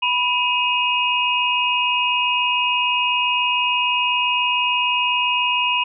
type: tone cluster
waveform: sine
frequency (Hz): 986 / 2527 / 2850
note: B5 / D#7 / F7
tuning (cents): -3 / +26 / +34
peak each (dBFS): -21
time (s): 0.02-5.84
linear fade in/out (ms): 10
effects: none